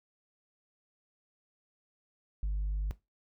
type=tone; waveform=sine; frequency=50.4 Hz; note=G1; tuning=49 cents sharp; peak=-27 dBFS; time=2.43-2.91 s; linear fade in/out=0 ms; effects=noise-tail reverb RT60 0.2 s tail -18 dB re dry + tanh soft clip ceiling -28 dBFS